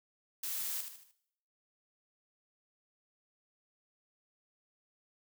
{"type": "noise with echo", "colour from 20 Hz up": "blue", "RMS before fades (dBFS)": -38, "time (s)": [0.43, 0.81], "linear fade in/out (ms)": 5, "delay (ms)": 76, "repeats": 4, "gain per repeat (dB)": -7, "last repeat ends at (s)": 1.114, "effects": ["noise-tail reverb RT60 0.7 s tail -17 dB re dry"]}